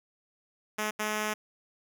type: tone bursts at uneven times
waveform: 5% pulse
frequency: 213.2 Hz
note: G#3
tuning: 46 cents sharp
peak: -18 dBFS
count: 2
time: 0.78-0.91 / 0.99-1.34 s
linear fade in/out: 10 ms
effects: none